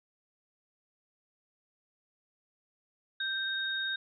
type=tone pair together; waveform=sine; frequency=1568 / 3725 Hz; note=G6 / A#7; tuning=0 / -2 cents; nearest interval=octave + minor third; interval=1498 cents; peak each=-33 / -34 dBFS; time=3.2-3.96 s; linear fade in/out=5 ms; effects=none